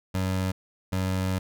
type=tone bursts at uneven times; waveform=25% pulse; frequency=93.8 Hz; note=F#2; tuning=24 cents sharp; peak=-21 dBFS; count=2; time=0.14-0.52 / 0.92-1.39 s; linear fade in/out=10 ms; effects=none

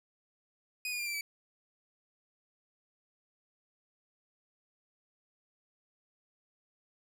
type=tone with pitch steps; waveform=sawtooth; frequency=2489 / 2441 / 2393 / 2347 / 2301 Hz; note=D#7 / D#7 / D7 / D7 / D7; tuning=0 / -34 / +32 / -2 / -36 cents; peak=-31 dBFS; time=0.85-1.21 s; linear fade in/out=2 ms; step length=72 ms; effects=none

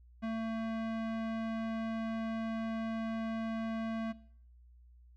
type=tone with low-pass filter; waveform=square; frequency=224.5 Hz; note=A3; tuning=35 cents sharp; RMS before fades=-36 dBFS; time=0.22-4.13 s; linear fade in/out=20 ms; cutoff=2400 Hz; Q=0.73; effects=noise-tail reverb RT60 0.6 s tail -20 dB re dry + added 60 Hz sine -56 dBFS peak until 5.16 s

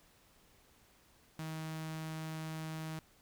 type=tone with notch filter; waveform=sawtooth; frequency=158.6 Hz; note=D#3; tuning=33 cents sharp; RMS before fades=-42 dBFS; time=1.39-2.99 s; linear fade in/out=2 ms; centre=430 Hz; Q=1.9; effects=pink hiss -66 dBFS RMS until 3.21 s

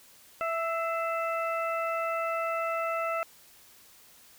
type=harmonic tone with a mistuned harmonic; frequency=660 Hz; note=E5; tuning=2 cents sharp; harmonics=1 / 2 / 3 / 4; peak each=-31 / -31 / -40 / -39 dBFS; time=0.41-3.23 s; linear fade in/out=0 ms; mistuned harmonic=3; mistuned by=+50 cents; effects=white hiss -56 dBFS RMS until 4.38 s

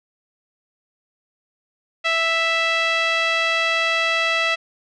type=tone with low-pass filter; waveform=5% pulse; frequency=659.3 Hz; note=E5; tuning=in tune; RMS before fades=-20 dBFS; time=2.04-4.56 s; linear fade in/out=20 ms; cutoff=2600 Hz; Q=1.7; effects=none

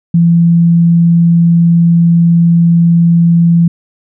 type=tone; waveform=sine; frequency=169.2 Hz; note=E3; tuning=45 cents sharp; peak=-4 dBFS; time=0.14-3.68 s; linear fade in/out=5 ms; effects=none

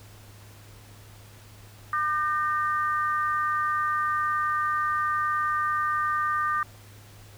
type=tone cluster; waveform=sine; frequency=1203 / 1542 / 1845 Hz; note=D6 / G6 / A#6; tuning=+41 / -29 / -18 cents; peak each=-24 / -32 / -33 dBFS; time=1.93-6.63 s; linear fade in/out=2 ms; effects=added 103 Hz sine -48 dBFS peak until 7.37 s + pink hiss -52 dBFS RMS until 7.37 s

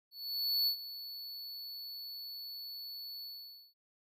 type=tone with ADSR envelope; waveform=square; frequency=4435 Hz; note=C#8; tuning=in tune; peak=-28 dBFS; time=0.11-3.74 s; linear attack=560 ms; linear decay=89 ms; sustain=-15 dB; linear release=510 ms; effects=none

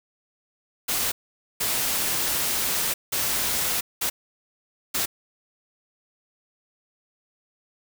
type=noise bursts at uneven times; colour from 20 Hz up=white; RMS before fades=-25 dBFS; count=5; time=0.88-1.12 / 1.6-2.94 / 3.12-3.81 / 4.01-4.1 / 4.94-5.06 s; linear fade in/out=10 ms; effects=none

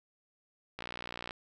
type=click train; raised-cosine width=0.3 ms; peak=-23 dBFS; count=32; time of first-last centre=0.79-1.308 s; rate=59.8 Hz; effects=10-bit

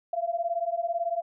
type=beating tone pair; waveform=sine; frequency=673 / 691 Hz; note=E5 / F5; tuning=+36 / -19 cents; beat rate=18 Hz; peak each=-29 dBFS; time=0.13-1.22 s; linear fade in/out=5 ms; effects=none

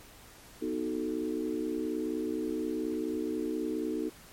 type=chord; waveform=sine; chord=B dominant seventh; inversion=none; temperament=equal; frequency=246.9 / 311.1 / 370 / 440 Hz; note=B3 / D#4 / F#4 / A4; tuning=0 / 0 / 0 / 0 cents; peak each=-37 / -33 / -37 / -37 dBFS; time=0.61-4.1 s; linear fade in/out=20 ms; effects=pink hiss -53 dBFS RMS until 4.32 s + MP3 64 kbps

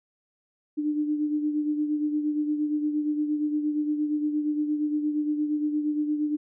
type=beating tone pair; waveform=sine; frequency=298.8 / 307.4 Hz; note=D4 / D#4; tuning=+30 / -21 cents; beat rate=8.6 Hz; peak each=-24 / -33 dBFS; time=0.77-6.37 s; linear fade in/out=20 ms; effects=none

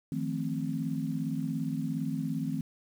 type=chord; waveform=sine; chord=F dominant seventh; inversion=third; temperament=equal with one note detuned; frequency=157.28 / 174.61 / 220 / 261.6 Hz; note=Eb3 / F3 / A3 / C4; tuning=+19 / 0 / 0 / 0 cents; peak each=-34 / -38 / -36 / -34 dBFS; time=0.12-2.61 s; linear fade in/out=2 ms; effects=9-bit

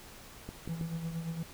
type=clicks; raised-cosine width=3 ms; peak=-27 dBFS; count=3; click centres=0.49 / 0.676 / 0.812 s
type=tone with tremolo; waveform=triangle; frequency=164.81 Hz; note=E3; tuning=in tune; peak=-30 dBFS; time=0.69-1.43 s; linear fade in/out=2 ms; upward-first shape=sine; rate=8.7 Hz; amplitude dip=60%
effects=pink hiss -51 dBFS RMS until 1.53 s

